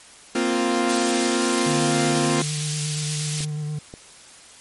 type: chord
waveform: sawtooth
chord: Bb suspended second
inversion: none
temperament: equal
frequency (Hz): 233.1 / 261.6 / 349.2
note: Bb3 / C4 / F4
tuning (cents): 0 / 0 / 0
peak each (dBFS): -21 / -20 / -19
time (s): 0.35-2.42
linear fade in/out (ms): 5
type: high-pass noise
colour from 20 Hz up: pink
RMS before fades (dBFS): -29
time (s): 0.89-3.45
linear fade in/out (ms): 5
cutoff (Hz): 3500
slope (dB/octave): 12
type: tone with vibrato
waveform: triangle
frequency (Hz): 150.6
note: D3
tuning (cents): +44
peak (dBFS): -23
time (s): 1.66-3.79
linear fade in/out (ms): 5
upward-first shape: square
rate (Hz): 8.4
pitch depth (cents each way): 18
type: clicks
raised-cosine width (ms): 2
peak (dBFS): -23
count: 2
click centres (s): 3.406 / 3.939
effects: white hiss -46 dBFS RMS until 4.6 s + MP3 48 kbps